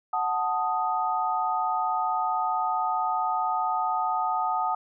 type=chord; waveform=sine; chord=D# diminished; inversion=first; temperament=equal; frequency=740 / 880 / 1244.5 Hz; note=F#5 / A5 / D#6; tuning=0 / 0 / 0 cents; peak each=-28 dBFS; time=0.13-4.75 s; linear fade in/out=5 ms; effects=none